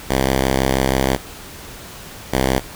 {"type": "tone pair in turn", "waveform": "5% pulse", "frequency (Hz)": [66.2, 65.59], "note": ["C2", "C2"], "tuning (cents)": [21, 5], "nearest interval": "unison", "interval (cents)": 16, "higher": "first", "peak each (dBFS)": [-4, -4], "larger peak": "neither", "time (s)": [[0.09, 1.17], [2.32, 2.6]], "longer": "first", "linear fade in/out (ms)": 20, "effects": ["pink hiss -36 dBFS RMS until 2.75 s"]}